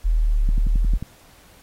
sine exponential two-way sweep, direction down then up, 41.56 to 35.51 to 41.56 Hz, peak -15 dBFS, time 0.04-0.98 s, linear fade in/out 20 ms, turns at 0.47 s
click train, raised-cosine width 5 ms, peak -16 dBFS, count 7, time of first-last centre 0.49-1.026 s, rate 11.2 Hz
effects pink hiss -52 dBFS RMS until 1.62 s + AAC 48 kbps

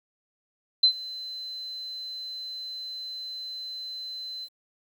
sine tone with ADSR envelope, 4060 Hz, B7, 47 cents sharp, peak -13 dBFS, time 0.83-4.49 s, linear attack 7 ms, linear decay 86 ms, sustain -21 dB, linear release 55 ms, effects 9-bit

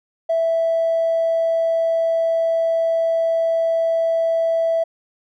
triangle tone with tanh clipping, 659 Hz, E5, 1 cent flat, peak -15 dBFS, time 0.29-4.84 s, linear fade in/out 10 ms, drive 1 dB, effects none

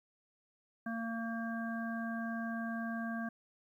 harmonic tone, 228.5 Hz, A#3, 34 cents flat, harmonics 1 / 3 / 5 / 7, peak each -37 / -44 / -48 / -43 dBFS, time 0.86-3.29 s, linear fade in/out 5 ms, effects 12-bit

